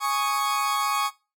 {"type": "chord", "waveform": "40% pulse", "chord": "Ab suspended fourth", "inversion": "none", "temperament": "equal", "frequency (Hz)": [830.6, 1108.7, 1244.5], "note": ["Ab5", "Db6", "Eb6"], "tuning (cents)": [0, 0, 0], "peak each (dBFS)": [-28, -23, -29], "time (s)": [0, 1.11], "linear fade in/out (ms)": 50, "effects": ["noise-tail reverb RT60 0.3 s tail -21 dB re dry", "MP3 64 kbps"]}